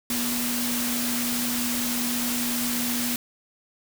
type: tone in noise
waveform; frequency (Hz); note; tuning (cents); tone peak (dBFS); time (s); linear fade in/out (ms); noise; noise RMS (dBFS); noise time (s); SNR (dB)
sine; 241.5; B3; -39; -28; 0.1-3.16; 2; white; -28; 0.1-3.16; -3
effects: none